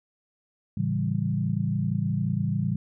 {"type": "chord", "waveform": "sine", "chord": "A dominant seventh", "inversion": "none", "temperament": "equal", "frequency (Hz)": [110, 138.59, 164.81, 196], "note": ["A2", "C#3", "E3", "G3"], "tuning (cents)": [0, 0, 0, 0], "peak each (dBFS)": -29, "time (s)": [0.77, 2.76], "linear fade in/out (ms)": 5, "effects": []}